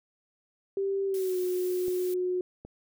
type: tone with pitch glide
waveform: sine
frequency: 392 to 363.6 Hz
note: G4 to F#4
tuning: 0 to -30 cents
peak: -26 dBFS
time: 0.77-2.41 s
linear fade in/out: 2 ms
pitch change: -130 cents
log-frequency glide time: 1.06-1.39 s
type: noise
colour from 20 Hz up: blue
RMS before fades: -44 dBFS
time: 1.14-2.14 s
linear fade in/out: 2 ms
type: clicks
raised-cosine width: 2 ms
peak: -30 dBFS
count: 2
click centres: 1.882 / 2.65 s
effects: none